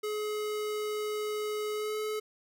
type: tone with pitch glide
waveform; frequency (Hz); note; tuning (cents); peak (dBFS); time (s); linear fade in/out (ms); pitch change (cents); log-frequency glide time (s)
square; 423.4 to 428.8; G#4 to A4; +33 to -45; -32; 0.03-2.2; 10; +22; 1.74-1.97
effects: none